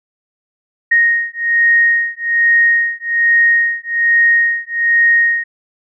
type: beating tone pair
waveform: sine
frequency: 1864.7 / 1865.9 Hz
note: A#6 / A#6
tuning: 0 / +1 cents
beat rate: 1.2 Hz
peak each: -13 dBFS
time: 0.91-5.44 s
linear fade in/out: 10 ms
effects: none